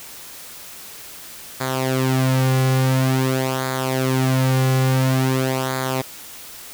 sawtooth tone with flanger, 130.81 Hz, C3, in tune, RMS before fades -19 dBFS, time 1.6-6.02 s, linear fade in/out 10 ms, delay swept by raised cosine 0.35 to 3.25 ms, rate 0.48 Hz, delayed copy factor -0.7, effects white hiss -38 dBFS RMS until 6.73 s

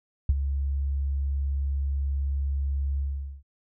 sine tone with ADSR envelope, 69.3 Hz, C#2, in tune, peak -15 dBFS, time 0.29-3.43 s, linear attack 4 ms, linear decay 39 ms, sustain -9 dB, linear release 440 ms, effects none

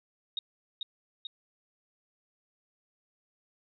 sine tone with echo, 3729 Hz, A#7, in tune, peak -30 dBFS, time 0.37-0.39 s, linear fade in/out 2 ms, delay 440 ms, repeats 2, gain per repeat -3 dB, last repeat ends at 1.27 s, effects none

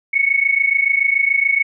sine tone pair together, 2199 / 2226 Hz, C#7 / C#7, -14 / +7 cents, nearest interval unison, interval 21 cents, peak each -16 dBFS, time 0.13-1.63 s, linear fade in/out 10 ms, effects none

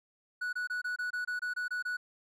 triangle tone bursts, 1473 Hz, F#6, 8 cents flat, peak -30 dBFS, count 11, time 0.41-1.97 s, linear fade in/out 10 ms, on 120 ms, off 24 ms, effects none

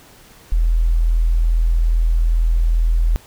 sine tone, 41.2 Hz, E1, in tune, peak -12 dBFS, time 0.52-3.16 s, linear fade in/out 0 ms, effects pink hiss -46 dBFS RMS until 3.26 s

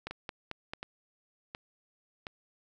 two click trains, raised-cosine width 0.3 ms, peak -23 / -21 dBFS, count 4 / 4, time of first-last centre 0.11-2.268 / 0.07-0.735 s, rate 1.39 / 4.51 Hz, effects none

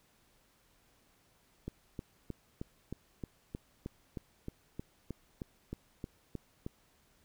click train, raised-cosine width 3 ms, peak -26 dBFS, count 17, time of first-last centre 1.68-6.664 s, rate 3.21 Hz, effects pink hiss -69 dBFS RMS until 7.24 s

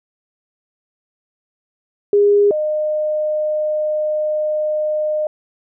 sine tone pair in turn, 408.4 / 610.7 Hz, G#4 / D#5, -29 / -32 cents, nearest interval perfect fifth, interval 697 cents, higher second, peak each -9 / -16 dBFS, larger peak first, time 2.13-2.51 / 2.51-5.27 s, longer second, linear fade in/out 2 ms, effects none

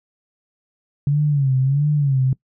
sine tone with vibrato, 139.7 Hz, C#3, 14 cents sharp, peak -14 dBFS, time 1.07-2.33 s, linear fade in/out 2 ms, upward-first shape sine, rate 1.5 Hz, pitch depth 120 cents each way, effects noise-tail reverb RT60 0.1 s tail -22 dB re dry

